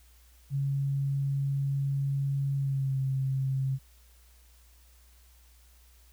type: tone with pitch glide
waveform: sine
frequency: 138.59 to 133.79 Hz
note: C#3 to C3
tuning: 0 to +39 cents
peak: -26 dBFS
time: 0.5-3.79 s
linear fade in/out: 50 ms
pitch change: -61 cents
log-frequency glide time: 2.56-2.98 s
effects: added 60 Hz sine -56 dBFS peak until 6.12 s + white hiss -63 dBFS RMS until 6.12 s